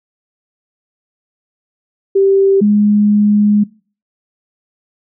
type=tone pair in turn; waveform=sine; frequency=390.6 / 207.8 Hz; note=G4 / G#3; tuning=-6 / +1 cents; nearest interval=major seventh; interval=1093 cents; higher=first; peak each=-7 dBFS; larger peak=neither; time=2.15-2.61 / 2.61-3.64 s; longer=second; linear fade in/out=10 ms; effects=noise-tail reverb RT60 0.4 s tail -22 dB re dry